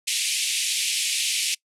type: band-pass noise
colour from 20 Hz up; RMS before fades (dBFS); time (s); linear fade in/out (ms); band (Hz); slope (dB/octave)
pink; -25; 0.07-1.55; 10; 2300 to 11000; 48
effects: noise-tail reverb RT60 0.1 s tail -24 dB re dry